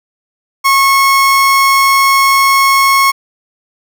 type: tone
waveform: 30% pulse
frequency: 1093 Hz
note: C#6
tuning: 25 cents flat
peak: -4 dBFS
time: 0.64-3.12 s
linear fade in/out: 20 ms
effects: none